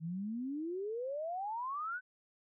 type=exponential sweep; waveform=sine; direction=up; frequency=155.56 to 1535 Hz; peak=-36 dBFS; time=0-2.01 s; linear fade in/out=50 ms; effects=none